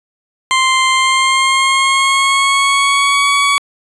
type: tone with pitch glide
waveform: 20% pulse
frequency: 1046.5 to 1128.1 Hz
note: C6 to C#6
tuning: 0 to +30 cents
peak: -5 dBFS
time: 0.51-3.58 s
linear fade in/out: 0 ms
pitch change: +130 cents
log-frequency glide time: 0.91-3.29 s
effects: resampled to 22050 Hz